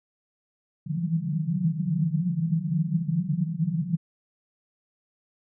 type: band-pass noise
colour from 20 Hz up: pink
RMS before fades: -26 dBFS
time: 0.86-3.97 s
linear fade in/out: 20 ms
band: 150 to 180 Hz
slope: 96 dB/octave
effects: none